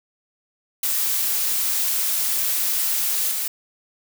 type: noise with level steps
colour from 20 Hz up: blue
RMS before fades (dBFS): -22 / -25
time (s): 0.83-3.48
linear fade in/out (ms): 5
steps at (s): 3.31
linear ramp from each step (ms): 5
effects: none